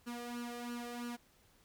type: tone with flanger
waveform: sawtooth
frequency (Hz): 240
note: B3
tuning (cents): -49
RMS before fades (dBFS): -43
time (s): 0.06-1.17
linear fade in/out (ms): 20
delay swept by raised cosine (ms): 0.69 to 1.69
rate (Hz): 3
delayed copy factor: +0.7
effects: pink hiss -68 dBFS RMS until 1.64 s